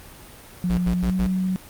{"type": "tone with pitch glide", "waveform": "sine", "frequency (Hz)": [178.7, 186.18], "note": ["F3", "F#3"], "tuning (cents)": [40, 11], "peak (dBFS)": -20, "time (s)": [0.64, 1.56], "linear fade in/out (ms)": 0, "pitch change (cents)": 71, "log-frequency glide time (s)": [0.97, 1.15]}
{"type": "tone bursts", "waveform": "square", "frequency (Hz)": 58.27, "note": "A#1", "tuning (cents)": 0, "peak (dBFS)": -24, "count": 4, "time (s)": [0.7, 1.266], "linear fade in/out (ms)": 0, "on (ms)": 74, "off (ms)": 90}
{"effects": ["pink hiss -44 dBFS RMS until 1.69 s", "Opus 32 kbps"]}